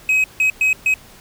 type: tone bursts at uneven times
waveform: triangle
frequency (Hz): 2540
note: D#7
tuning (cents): +35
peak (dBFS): -11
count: 4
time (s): 0.09-0.24 / 0.4-0.5 / 0.61-0.73 / 0.86-0.94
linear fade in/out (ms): 2
effects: pink hiss -44 dBFS RMS until 1.2 s